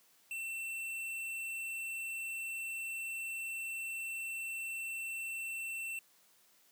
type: tone with tanh clipping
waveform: sine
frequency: 2690 Hz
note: E7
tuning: 34 cents sharp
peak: -39 dBFS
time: 0.31-5.99 s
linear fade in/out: 2 ms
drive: 18 dB
effects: white hiss -67 dBFS RMS until 6.71 s + high-pass 150 Hz 12 dB/octave